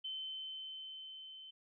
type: tone with level ramp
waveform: sine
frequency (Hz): 3072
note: G7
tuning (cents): -36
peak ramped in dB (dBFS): -39 to -50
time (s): 0.04-1.51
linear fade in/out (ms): 10
effects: none